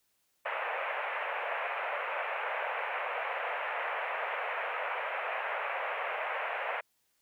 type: band-pass noise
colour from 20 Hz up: pink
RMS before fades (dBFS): -35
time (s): 0.45-6.81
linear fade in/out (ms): 10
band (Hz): 520 to 2600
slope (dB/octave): 48
effects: white hiss -75 dBFS RMS until 7.21 s